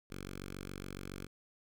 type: tone with notch filter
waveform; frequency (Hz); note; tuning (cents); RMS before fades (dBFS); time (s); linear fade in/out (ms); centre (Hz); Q
5% pulse; 47.18; F#1; +34; -45; 0.1-1.27; 10; 660; 1.1
effects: none